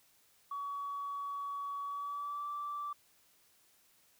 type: tone with pitch glide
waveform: sine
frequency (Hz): 1130 to 1165.8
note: C#6 to D6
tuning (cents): +33 to -13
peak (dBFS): -36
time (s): 0.51-2.93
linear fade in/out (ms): 5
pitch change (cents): +54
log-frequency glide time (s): 1.83-2.48
effects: tanh soft clip ceiling -32 dBFS + white hiss -68 dBFS RMS until 4.19 s